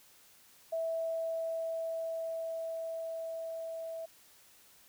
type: tone with level ramp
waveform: sine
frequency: 655 Hz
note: E5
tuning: 11 cents flat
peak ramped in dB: -31 to -38 dBFS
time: 0.72-4.06 s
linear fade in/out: 10 ms
effects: white hiss -61 dBFS RMS until 4.88 s